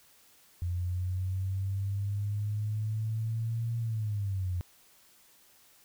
sine linear two-way sweep, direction up then down, 87.31 to 116.54 to 87.31 Hz, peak -29 dBFS, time 0.62-4.61 s, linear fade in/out 0 ms, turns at 3.78 s, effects white hiss -61 dBFS RMS until 5.84 s

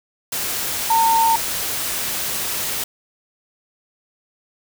sine tone in noise, 909 Hz, A#5, 44 cents flat, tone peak -13 dBFS, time 0.9-1.36 s, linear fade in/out 5 ms, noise white, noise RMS -24 dBFS, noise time 0.32-2.84 s, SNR +8 dB, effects none

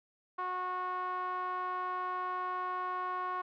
5% pulse tone with low-pass filter, 365.5 Hz, F#4, 21 cents flat, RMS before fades -36 dBFS, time 0.38-3.42 s, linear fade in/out 10 ms, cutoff 1100 Hz, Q 4.1, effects none

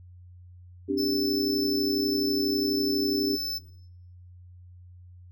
sine chord, C suspended second, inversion none, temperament equal, 261.6 / 293.7 / 392 Hz, C4 / D4 / G4, 0 / 0 / 0 cents, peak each -31 / -27 / -28 dBFS, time 0.88-3.37 s, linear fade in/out 20 ms
square tone, 5274 Hz, E8, in tune, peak -30 dBFS, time 0.97-3.59 s, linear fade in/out 20 ms
effects noise-tail reverb RT60 0.8 s tail -19 dB re dry + added 89 Hz sine -46 dBFS peak until 5.31 s

